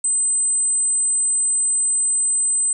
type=tone; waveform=sine; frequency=8120 Hz; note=B8; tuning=47 cents sharp; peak=-16 dBFS; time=0.04-2.73 s; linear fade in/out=5 ms; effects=none